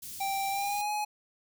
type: band-stop noise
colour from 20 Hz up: white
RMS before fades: -42 dBFS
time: 0.02-0.82 s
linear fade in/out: 10 ms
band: 190 to 4300 Hz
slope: 12 dB/octave
type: tone with pitch glide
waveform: square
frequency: 784 to 840.3 Hz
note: G5 to G#5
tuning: 0 to +20 cents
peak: -30 dBFS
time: 0.2-1.05 s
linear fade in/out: 10 ms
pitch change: +120 cents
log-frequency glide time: 0.5-0.91 s
effects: none